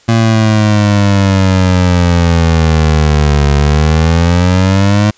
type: exponential two-way sweep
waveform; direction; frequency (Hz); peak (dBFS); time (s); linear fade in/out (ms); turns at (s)
25% pulse; down then up; 115.2 to 71.1 to 106; -3; 0.08-5.11; 10; 3.53
effects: white hiss -46 dBFS RMS until 5.17 s + resampled to 16000 Hz